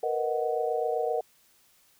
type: chord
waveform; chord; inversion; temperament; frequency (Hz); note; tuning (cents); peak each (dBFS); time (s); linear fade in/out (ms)
sine; B major seventh; third; equal; 466.2 / 493.9 / 622.3 / 740; A#4 / B4 / D#5 / F#5; 0 / 0 / 0 / 0; -29 / -34 / -32 / -31; 0.03-1.21; 5
effects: white hiss -63 dBFS RMS until 1.99 s